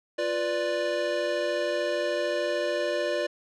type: chord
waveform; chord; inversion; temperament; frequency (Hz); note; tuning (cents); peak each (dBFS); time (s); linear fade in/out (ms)
square; B diminished; second; equal; 349.2 / 493.9 / 587.3; F4 / B4 / D5; 0 / 0 / 0; -33 / -33 / -28; 0.18-3.27; 10
effects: low-pass 5000 Hz 12 dB/octave